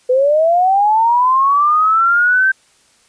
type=linear sweep; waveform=sine; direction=up; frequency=493.9 to 1568 Hz; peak=-9 dBFS; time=0.09-2.52 s; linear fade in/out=10 ms; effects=white hiss -53 dBFS RMS until 3.08 s + resampled to 22050 Hz